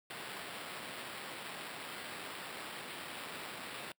blue noise with sample-and-hold, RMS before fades -45 dBFS, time 0.1-3.92 s, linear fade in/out 2 ms, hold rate 6300 Hz, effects noise-tail reverb RT60 0.1 s tail -25 dB re dry + high-pass 150 Hz 12 dB/octave

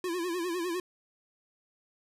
square tone with vibrato, 349.3 Hz, F4, in tune, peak -31 dBFS, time 0.04-0.8 s, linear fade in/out 2 ms, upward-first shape sine, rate 9.9 Hz, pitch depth 100 cents each way, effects resampled to 32000 Hz

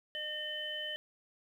harmonic tone, 608 Hz, D#5, 40 cents flat, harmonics 1 / 3 / 5, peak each -45 / -42 / -38 dBFS, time 0.15-0.96 s, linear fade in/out 0 ms, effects 11-bit

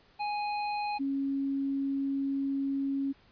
square / sine tone pair in turn, 830.6 / 274.7 Hz, G#5 / C#4, 0 / -16 cents, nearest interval octave + perfect fifth, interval 1916 cents, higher first, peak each -31 / -28 dBFS, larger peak second, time 0.19-0.99 / 0.99-3.13 s, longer second, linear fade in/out 20 ms, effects pink hiss -62 dBFS RMS until 3.31 s + resampled to 11025 Hz

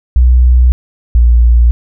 sine tone pair in turn, 61.9 / 58.96 Hz, B1 / A#1, +5 / +20 cents, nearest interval minor second, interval 85 cents, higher first, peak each -3 dBFS, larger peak neither, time 0.16-0.72 / 1.15-1.71 s, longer neither, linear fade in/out 0 ms, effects none

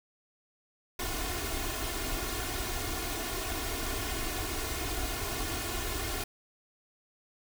pink noise with comb filter, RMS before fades -34 dBFS, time 0.99-6.24 s, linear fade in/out 5 ms, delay 2.8 ms, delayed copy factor +0.85, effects none

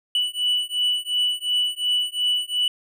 triangle beating tone pair, 2960 / 2962.8 Hz, F#7 / F#7, 0 / +2 cents, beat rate 2.8 Hz, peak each -22 dBFS, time 0.15-2.68 s, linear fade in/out 2 ms, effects none

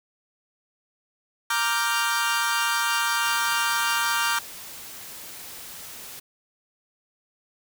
sawtooth chord, G minor seventh, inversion first, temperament equal, 932.3 / 1174.7 / 1396.9 / 1568 Hz, Bb5 / D6 / F6 / G6, 0 / 0 / 0 / 0 cents, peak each -24 dBFS, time 1.5-4.39 s, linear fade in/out 5 ms
white noise, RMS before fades -40 dBFS, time 3.22-6.2 s, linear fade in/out 10 ms
effects none

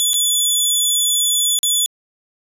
15% pulse tone with dropouts, 3452 Hz, A7, 34 cents flat, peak -7 dBFS, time 0-1.86 s, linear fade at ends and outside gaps 0 ms, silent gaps 0.133-0.141 / 1.589-1.631 s, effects resampled to 32000 Hz

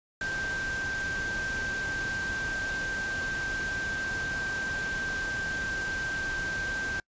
sine tone in noise, 1568 Hz, G6, in tune, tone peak -30 dBFS, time 0.21-7 s, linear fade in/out 2 ms, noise pink, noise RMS -38 dBFS, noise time 0.21-7 s, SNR +5 dB, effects noise-tail reverb RT60 0.1 s tail -26 dB re dry + resampled to 16000 Hz

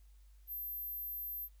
sine tone, 12340 Hz, G9, 28 cents flat, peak -39 dBFS, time 0.47-1.49 s, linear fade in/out 50 ms, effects added 50 Hz sine -57 dBFS peak until 1.6 s + white hiss -75 dBFS RMS until 1.6 s

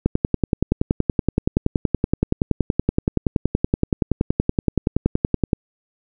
click train, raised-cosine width 3 ms, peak -3 dBFS, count 59, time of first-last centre 0.06-5.532 s, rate 10.6 Hz, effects none

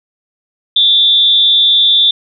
sine tone with amplitude modulation, 3551 Hz, A7, 15 cents sharp, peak -3 dBFS, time 0.76-2.11 s, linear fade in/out 5 ms, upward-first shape sine, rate 260 Hz, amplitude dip 70%, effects none

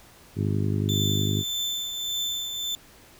harmonic tone, 50.9 Hz, G#1, 34 cents flat, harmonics 2 / 3 / 4 / 5 / 6 / 7 / 8, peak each -25 / -29 / -31 / -33 / -35 / -36 / -37 dBFS, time 0.35-1.44 s, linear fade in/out 50 ms
35% pulse tone with tremolo, 3538 Hz, A7, 9 cents sharp, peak -23 dBFS, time 0.89-2.75 s, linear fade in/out 0 ms, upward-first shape triangle, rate 1.7 Hz, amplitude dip 50%
effects pink hiss -52 dBFS RMS until 3.19 s

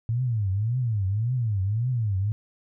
sine tone with vibrato, 110 Hz, A2, in tune, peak -22 dBFS, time 0.09-2.32 s, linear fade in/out 0 ms, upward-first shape triangle, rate 1.8 Hz, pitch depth 300 cents each way, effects none

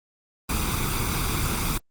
pink noise with comb filter, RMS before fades -25 dBFS, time 0.49-1.78 s, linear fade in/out 5 ms, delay 0.83 ms, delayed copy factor +0.7, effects Opus 24 kbps

